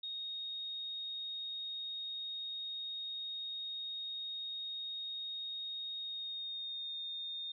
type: tone with pitch glide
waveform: sine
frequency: 3729 to 3667 Hz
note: A#7 to A#7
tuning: 0 to -29 cents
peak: -39 dBFS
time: 0.03-7.52 s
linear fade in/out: 5 ms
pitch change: -29 cents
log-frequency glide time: 5.98-7.02 s
effects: none